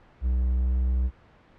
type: tone with pitch glide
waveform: triangle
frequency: 62.4 to 62.98 Hz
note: B1 to B1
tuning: +19 to +35 cents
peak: -19 dBFS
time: 0.21-1.11 s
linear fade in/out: 50 ms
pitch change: +16 cents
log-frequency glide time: 0.41-0.74 s
effects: pink hiss -55 dBFS RMS until 1.58 s + low-pass 2000 Hz 12 dB/octave